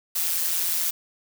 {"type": "noise with amplitude modulation", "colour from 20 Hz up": "blue", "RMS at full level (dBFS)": -22, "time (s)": [0.15, 0.91], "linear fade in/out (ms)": 10, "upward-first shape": "sine", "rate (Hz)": 170, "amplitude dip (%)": 65, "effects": []}